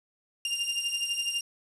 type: beating tone pair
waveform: sawtooth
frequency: 2794 / 2806 Hz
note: F7 / F7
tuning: 0 / +8 cents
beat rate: 12 Hz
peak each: -28 dBFS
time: 0.45-1.41 s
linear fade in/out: 2 ms
effects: resampled to 24000 Hz + 9-bit